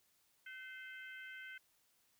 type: harmonic tone with a mistuned harmonic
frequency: 520 Hz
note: C5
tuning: 11 cents flat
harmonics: 3 / 4 / 5 / 6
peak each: -50 / -53 / -59 / -60 dBFS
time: 0.46-1.58 s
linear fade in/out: 5 ms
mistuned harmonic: 3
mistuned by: -31 cents
effects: white hiss -75 dBFS RMS until 2.19 s